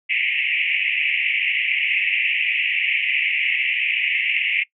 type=band-pass noise; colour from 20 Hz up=white; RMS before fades=-21 dBFS; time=0.09-4.64 s; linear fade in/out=20 ms; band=2000 to 2800 Hz; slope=96 dB/octave; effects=noise-tail reverb RT60 0.1 s tail -21 dB re dry